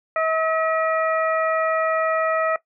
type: harmonic tone with a mistuned harmonic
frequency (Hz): 642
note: E5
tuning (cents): -46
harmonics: 1 / 2 / 3 / 4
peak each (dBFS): -21 / -23 / -28 / -34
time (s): 0.16-2.56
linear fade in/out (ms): 2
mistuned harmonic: 4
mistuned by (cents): -110
effects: noise-tail reverb RT60 0.1 s tail -17 dB re dry